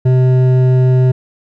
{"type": "tone with hard clipping", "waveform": "sine", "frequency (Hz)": 128.1, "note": "C3", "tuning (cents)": -36, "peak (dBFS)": -9, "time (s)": [0.05, 1.12], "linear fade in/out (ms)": 10, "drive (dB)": 9, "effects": []}